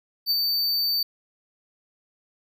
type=tone with ADSR envelope; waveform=square; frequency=4580 Hz; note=D8; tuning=44 cents flat; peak=-19 dBFS; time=0.26-1.03 s; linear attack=48 ms; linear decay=28 ms; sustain=-3 dB; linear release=4 ms; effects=none